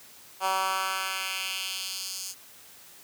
10% pulse tone with high-pass filter sweep, 190 Hz, F#3, 46 cents sharp, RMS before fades -31 dBFS, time 0.4-2.35 s, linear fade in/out 50 ms, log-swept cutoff 830 to 6300 Hz, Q 1.7, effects white hiss -51 dBFS RMS until 3.03 s + high-pass 80 Hz 12 dB/octave

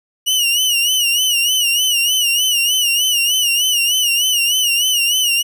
sawtooth tone with vibrato, 2900 Hz, F#7, 35 cents flat, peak -10 dBFS, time 0.26-5.43 s, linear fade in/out 20 ms, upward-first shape sine, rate 3.3 Hz, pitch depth 91 cents each way, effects none

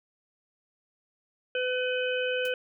harmonic tone, 504 Hz, B4, 35 cents sharp, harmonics 1 / 3 / 5 / 6, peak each -28 / -33 / -35 / -36 dBFS, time 1.55-2.54 s, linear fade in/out 2 ms
white noise with exponential decay, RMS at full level -40 dBFS, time 2.45-2.53 s, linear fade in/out 2 ms, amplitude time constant 17 ms
effects none

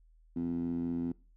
15% pulse tone with band-pass filter, 85 Hz, F2, 46 cents flat, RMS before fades -34 dBFS, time 0.36-1.12 s, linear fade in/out 5 ms, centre 250 Hz, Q 3.8, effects noise-tail reverb RT60 0.4 s tail -24 dB re dry + added 40 Hz sine -59 dBFS peak until 1.36 s

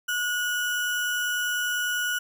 sine tone with sample-and-hold, 1456 Hz, F#6, 28 cents flat, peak -24 dBFS, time 0.08-2.19 s, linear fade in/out 10 ms, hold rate 4410 Hz, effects none

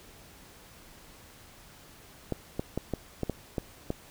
clicks, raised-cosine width 2 ms, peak -16 dBFS, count 8, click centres 2.323 / 2.595 / 2.776 / 2.937 / 3.233 / 3.297 / 3.582 / 3.904 s, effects pink hiss -53 dBFS RMS until 4.1 s

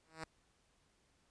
5% pulse tone with exponential growth, 160 Hz, D#3, 49 cents sharp, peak -29 dBFS, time 0.04-0.24 s, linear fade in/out 0 ms, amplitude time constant 42 ms, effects pink hiss -74 dBFS RMS until 1.3 s + resampled to 22050 Hz

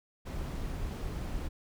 brown noise, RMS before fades -36 dBFS, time 0.25-1.49 s, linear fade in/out 20 ms, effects none

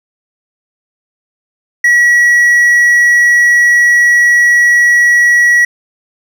triangle tone, 1926 Hz, B6, 44 cents flat, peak -3 dBFS, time 1.84-5.65 s, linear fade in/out 5 ms, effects none

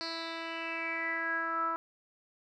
10% pulse tone with low-pass filter sweep, 329.6 Hz, E4, in tune, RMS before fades -35 dBFS, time 0.01-1.76 s, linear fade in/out 0 ms, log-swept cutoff 4500 to 1200 Hz, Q 7.7, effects none

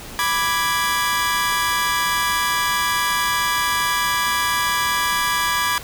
sawtooth chord, G# diminished, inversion first, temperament equal, 987.8 / 1174.7 / 1661.2 Hz, B5 / D6 / G#6, 0 / 0 / 0 cents, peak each -19 dBFS, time 0.19-5.78 s, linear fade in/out 0 ms, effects pink hiss -36 dBFS RMS until 5.83 s

